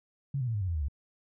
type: tone with pitch steps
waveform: sine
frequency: 138.59 / 125.63 / 113.88 / 103.23 / 93.57 / 84.82 / 76.89 / 69.7 Hz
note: C#3 / B2 / A#2 / G#2 / F#2 / E2 / D#2 / C#2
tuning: 0 / +30 / -40 / -10 / +20 / +50 / -20 / +10 cents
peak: -28 dBFS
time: 0.34-0.884 s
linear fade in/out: 5 ms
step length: 68 ms
effects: none